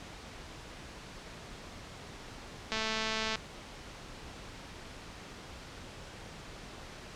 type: click train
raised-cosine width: 0.2 ms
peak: -16 dBFS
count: 141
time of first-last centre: 2.72-3.356 s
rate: 220 Hz
effects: pink hiss -47 dBFS RMS until 7.15 s + low-pass 6000 Hz 12 dB/octave